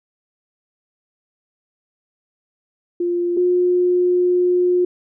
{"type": "tone pair in turn", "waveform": "sine", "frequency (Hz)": [349.2, 358.2], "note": ["F4", "F4"], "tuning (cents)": [0, 44], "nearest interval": "unison", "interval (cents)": 44, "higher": "second", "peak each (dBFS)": [-17, -13], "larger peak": "second", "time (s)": [[3, 3.37], [3.37, 4.85]], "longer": "second", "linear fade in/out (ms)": 5, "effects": []}